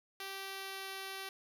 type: tone with pitch glide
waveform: 5% pulse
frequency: 389.2 to 386.5 Hz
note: G4 to G4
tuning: -12 to -24 cents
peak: -30 dBFS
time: 0.2-1.29 s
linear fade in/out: 2 ms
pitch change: -12 cents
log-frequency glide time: 0.31-0.91 s
effects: none